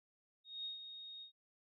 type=tone with ADSR envelope; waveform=sine; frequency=3729 Hz; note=A#7; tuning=in tune; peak=-40 dBFS; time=0.44-1.32 s; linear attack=210 ms; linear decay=130 ms; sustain=-8 dB; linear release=99 ms; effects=none